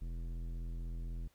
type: tone with tanh clipping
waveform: triangle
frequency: 42 Hz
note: E1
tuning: 33 cents sharp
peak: -40 dBFS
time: 0.01-1.28 s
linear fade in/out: 10 ms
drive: 18 dB
effects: pink hiss -72 dBFS RMS until 1.34 s